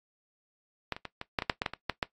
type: clicks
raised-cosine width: 0.3 ms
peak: -14 / -24 / -21 / -20 / -10 / -15 / -7 / -12 / -14 / -22 / -11 / -11 dBFS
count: 12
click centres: 0.923 / 0.965 / 1.053 / 1.214 / 1.388 / 1.422 / 1.498 / 1.619 / 1.662 / 1.736 / 1.897 / 2.028 s
effects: noise-tail reverb RT60 0.1 s tail -17 dB re dry + AAC 32 kbps